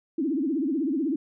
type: tone with vibrato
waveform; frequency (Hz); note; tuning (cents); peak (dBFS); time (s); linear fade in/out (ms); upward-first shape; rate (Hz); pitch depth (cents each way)
sine; 293.7; D4; 0; -23; 0.18-1.16; 5; triangle; 16; 300
effects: none